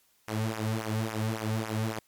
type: tone with flanger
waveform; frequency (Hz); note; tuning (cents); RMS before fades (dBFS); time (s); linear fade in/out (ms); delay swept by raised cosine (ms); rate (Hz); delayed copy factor
sawtooth; 110; A2; 0; -31; 0.28-1.99; 0; 0.23 to 3.03; 3.6; -0.85
effects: white hiss -67 dBFS RMS until 2.07 s + MP3 96 kbps